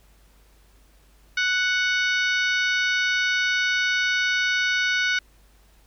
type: harmonic tone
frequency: 740 Hz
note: F#5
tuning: in tune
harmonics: 2 / 3 / 4 / 5 / 6 / 7 / 8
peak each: -22 / -26 / -31 / -31 / -35 / -39 / -37 dBFS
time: 1.37-5.19 s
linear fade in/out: 5 ms
effects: added 50 Hz sine -54 dBFS peak until 5.86 s + pink hiss -60 dBFS RMS until 5.86 s

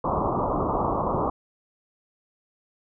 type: low-pass noise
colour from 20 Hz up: white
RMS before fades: -25 dBFS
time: 0.04-1.3 s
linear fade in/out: 5 ms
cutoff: 1200 Hz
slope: 96 dB/octave
effects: none

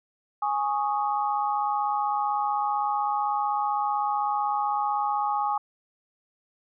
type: chord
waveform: sine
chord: Ab suspended fourth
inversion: none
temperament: equal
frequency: 830.6 / 1108.7 / 1244.5 Hz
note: Ab5 / Db6 / Eb6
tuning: 0 / 0 / 0 cents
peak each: -25 / -30 / -31 dBFS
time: 0.42-5.58 s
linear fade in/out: 5 ms
effects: none

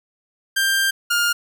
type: tone pair in turn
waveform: sawtooth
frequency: 1585 / 1412.1 Hz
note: G6 / F6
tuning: +19 / +19 cents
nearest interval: major second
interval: 200 cents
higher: first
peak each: -13 / -13 dBFS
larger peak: neither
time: 0.56-0.91 / 1.1-1.33 s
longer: first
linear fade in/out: 10 ms
effects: none

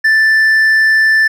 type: tone with hard clipping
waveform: sine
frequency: 1764 Hz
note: A6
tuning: 4 cents sharp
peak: -8 dBFS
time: 0.04-1.28 s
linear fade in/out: 10 ms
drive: 3 dB
effects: none

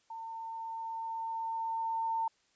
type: tone with level ramp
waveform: sine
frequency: 904 Hz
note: A5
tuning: 47 cents sharp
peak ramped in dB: -40 to -29 dBFS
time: 0.1-2.28 s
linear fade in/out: 5 ms
effects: white hiss -71 dBFS RMS until 2.55 s + resampled to 16000 Hz

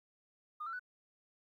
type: tone with pitch steps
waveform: sine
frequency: 1221 / 1347 / 1486 Hz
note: D#6 / E6 / F#6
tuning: -33 / +37 / +7 cents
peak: -38 dBFS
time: 0.6-0.795 s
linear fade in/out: 10 ms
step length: 65 ms
effects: tanh soft clip ceiling -34 dBFS + 13-bit

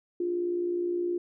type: tone with amplitude modulation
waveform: sine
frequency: 350.8 Hz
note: F4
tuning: 8 cents sharp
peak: -24 dBFS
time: 0.2-1.18 s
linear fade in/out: 5 ms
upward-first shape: sine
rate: 59.5 Hz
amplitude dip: 50%
effects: none

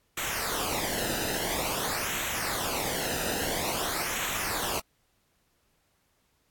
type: noise with flanger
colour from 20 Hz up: pink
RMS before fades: -31 dBFS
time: 0.17-4.8 s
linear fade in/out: 5 ms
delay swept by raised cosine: 0.2 to 0.91 ms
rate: 0.49 Hz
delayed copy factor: -0.7
effects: pink hiss -71 dBFS RMS until 6.5 s + AAC 64 kbps

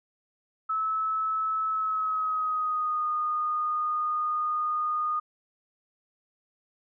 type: tone with pitch glide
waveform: sine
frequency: 1300 to 1228.5 Hz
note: E6 to D#6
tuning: -24 to -22 cents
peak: -25 dBFS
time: 0.69-5.2 s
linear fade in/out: 10 ms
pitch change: -98 cents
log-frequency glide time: 1.69-3.08 s
effects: none

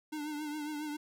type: tone with vibrato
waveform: square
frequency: 300.2 Hz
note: D4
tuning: 38 cents sharp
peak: -37 dBFS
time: 0.12-0.97 s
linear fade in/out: 10 ms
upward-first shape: triangle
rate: 7.3 Hz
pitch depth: 59 cents each way
effects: none

